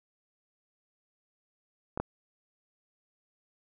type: clicks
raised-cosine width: 1 ms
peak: -20 / -16 dBFS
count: 2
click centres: 1.975 / 2 s
effects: none